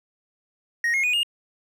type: tone with pitch steps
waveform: triangle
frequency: 1873 / 2152 / 2471 / 2839 Hz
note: A#6 / C7 / D#7 / F7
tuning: +8 / +48 / -13 / +28 cents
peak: -18 dBFS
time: 0.84-1.232 s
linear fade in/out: 2 ms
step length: 98 ms
effects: none